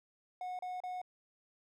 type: tone bursts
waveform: triangle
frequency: 730 Hz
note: F#5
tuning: 24 cents flat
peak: -36 dBFS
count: 3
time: 0.41-1.016 s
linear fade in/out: 2 ms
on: 180 ms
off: 33 ms
effects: none